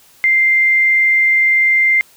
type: tone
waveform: sine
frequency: 2093 Hz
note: C7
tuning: in tune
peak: -9 dBFS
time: 0.24-2.01 s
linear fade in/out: 0 ms
effects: white hiss -48 dBFS RMS until 2.16 s